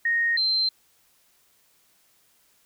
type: tone pair in turn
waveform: sine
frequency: 1861 / 4120 Hz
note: A#6 / C8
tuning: -3 / -28 cents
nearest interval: octave + major second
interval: 1375 cents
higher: second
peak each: -20 dBFS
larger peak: neither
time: 0.05-0.37 / 0.37-0.69 s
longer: neither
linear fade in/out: 5 ms
effects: white hiss -63 dBFS RMS until 2.65 s